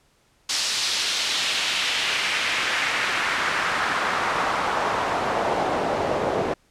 pink noise with band-pass filter sweep, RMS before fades -24 dBFS, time 0.49-6.54 s, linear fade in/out 5 ms, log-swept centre 5000 to 500 Hz, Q 1.4, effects pink hiss -62 dBFS RMS until 6.7 s + low-pass 10000 Hz 12 dB/octave

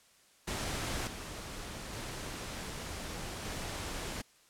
pink noise with level steps, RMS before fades -36 / -43 / -41 / -39 dBFS, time 0.47-4.22 s, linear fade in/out 10 ms, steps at 1.07 / 1.93 / 3.45 s, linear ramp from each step 2 ms, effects white hiss -64 dBFS RMS until 4.49 s + low-pass 10000 Hz 12 dB/octave

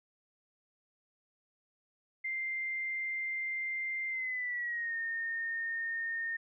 sine tone with pitch glide, 2093 to 1832.6 Hz, C7 to A#6, 0 to -30 cents, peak -33 dBFS, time 2.24-6.37 s, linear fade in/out 10 ms, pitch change -230 cents, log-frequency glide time 4.09-4.96 s, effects none

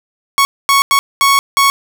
sawtooth tone bursts at uneven times, 1108.7 Hz, C#6, in tune, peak -4 dBFS, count 5, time 0.38-0.45 / 0.69-0.82 / 0.91-0.99 / 1.21-1.39 / 1.57-1.7 s, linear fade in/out 0 ms, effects none

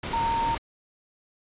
sine tone in noise, 921 Hz, A#5, 21 cents flat, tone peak -23 dBFS, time 0.13-0.55 s, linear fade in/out 5 ms, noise pink, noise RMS -32 dBFS, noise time 0.03-0.58 s, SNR +6 dB, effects resampled to 8000 Hz

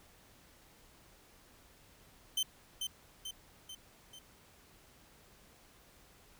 sawtooth tone with echo, 3087 Hz, G7, 27 cents flat, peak -27 dBFS, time 2.37-2.43 s, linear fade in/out 5 ms, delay 440 ms, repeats 4, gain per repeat -5 dB, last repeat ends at 4.19 s, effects pink hiss -62 dBFS RMS until 6.39 s

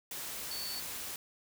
sine tone in noise, 4473 Hz, C#8, 15 cents sharp, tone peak -39 dBFS, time 0.51-0.8 s, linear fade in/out 2 ms, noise white, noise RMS -41 dBFS, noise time 0.11-1.16 s, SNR -1 dB, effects none

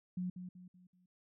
sine tone with echo, 181.1 Hz, F#3, 37 cents flat, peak -35 dBFS, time 0.17-0.3 s, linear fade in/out 5 ms, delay 190 ms, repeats 4, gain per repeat -8 dB, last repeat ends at 1.06 s, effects none

